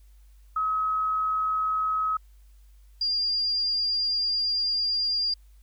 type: tone pair in turn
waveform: sine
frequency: 1277 / 4803 Hz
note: D#6 / D8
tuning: +45 / +38 cents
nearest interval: octave + major seventh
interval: 2293 cents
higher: second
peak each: -23 dBFS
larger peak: neither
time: 0.56-2.17 / 3.01-5.34 s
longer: second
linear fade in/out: 5 ms
effects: added 50 Hz sine -50 dBFS peak until 5.62 s + white hiss -68 dBFS RMS until 5.62 s